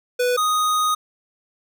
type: tone pair in turn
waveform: square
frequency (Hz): 493.9 / 1244.6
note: B4 / D#6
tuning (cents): 0 / 0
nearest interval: octave + major third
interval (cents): 1600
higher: second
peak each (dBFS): -18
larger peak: neither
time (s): 0.19-0.37 / 0.37-0.95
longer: second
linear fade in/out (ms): 10
effects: none